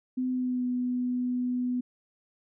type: tone with pitch glide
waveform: sine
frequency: 254.8 to 248.5 Hz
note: C4 to B3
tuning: -46 to +11 cents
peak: -26 dBFS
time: 0.17-1.81 s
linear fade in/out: 10 ms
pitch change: -43 cents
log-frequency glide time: 0.29-0.65 s
effects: none